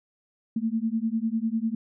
sine beating tone pair, 220 / 230 Hz, A3 / A#3, 0 / -23 cents, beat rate 10 Hz, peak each -27 dBFS, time 0.56-1.75 s, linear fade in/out 5 ms, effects none

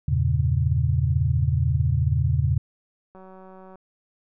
sine chord, E diminished seventh, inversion none, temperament equal, 82.41 / 98 / 116.54 / 138.59 Hz, E2 / G2 / Bb2 / Db3, 0 / 0 / 0 / 0 cents, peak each -23 / -28 / -24 / -23 dBFS, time 0.08-2.58 s, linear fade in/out 5 ms
click train, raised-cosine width 1 ms, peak -33 dBFS, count 115, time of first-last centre 3.15-3.756 s, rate 188 Hz
effects none

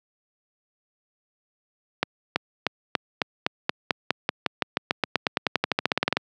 accelerating click train, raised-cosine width 0.3 ms, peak -4 dBFS, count 30, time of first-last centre 2.03-6.17 s, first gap 330 ms, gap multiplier 0.93, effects high-pass 150 Hz 12 dB/octave

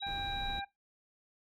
sine tone, 3860 Hz, B7, 40 cents flat, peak -39 dBFS, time 0-0.62 s, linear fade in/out 20 ms
harmonic tone, 796 Hz, G5, 26 cents sharp, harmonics 1 / 2 / 3, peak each -38 / -44 / -48 dBFS, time 0.02-0.65 s, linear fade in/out 10 ms
brown noise, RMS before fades -42 dBFS, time 0.06-0.6 s, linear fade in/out 10 ms
effects noise-tail reverb RT60 0.2 s tail -21 dB re dry

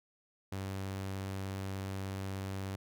sawtooth tone, 96.6 Hz, G2, 25 cents flat, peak -33 dBFS, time 0.52-2.76 s, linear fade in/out 5 ms, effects none

